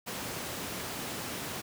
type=high-pass noise; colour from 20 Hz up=pink; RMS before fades=-38 dBFS; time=0.06-1.62 s; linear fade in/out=20 ms; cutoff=120 Hz; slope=12 dB/octave; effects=none